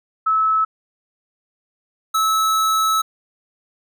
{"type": "tone pair in turn", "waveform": ["sine", "square"], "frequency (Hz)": [1300, 1300], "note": ["E6", "E6"], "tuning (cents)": [-24, -24], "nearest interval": "unison", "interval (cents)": 0, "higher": "neither", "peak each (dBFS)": [-14, -16], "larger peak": "first", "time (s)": [[0.26, 0.65], [2.14, 3.02]], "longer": "second", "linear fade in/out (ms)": 10, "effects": []}